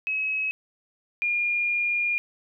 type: tone pair in turn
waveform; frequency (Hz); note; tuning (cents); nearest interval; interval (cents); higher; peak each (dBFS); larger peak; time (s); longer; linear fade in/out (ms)
sine; 2562 / 2418; E7 / D7; -50 / +50; minor second; 100; first; -24 / -22; second; 0.07-0.51 / 1.22-2.18; second; 0
effects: none